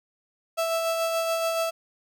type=tone with tremolo; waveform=35% pulse; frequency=659.3 Hz; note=E5; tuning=in tune; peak=-21 dBFS; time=0.57-1.71 s; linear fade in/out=20 ms; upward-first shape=sine; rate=7 Hz; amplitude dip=30%; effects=none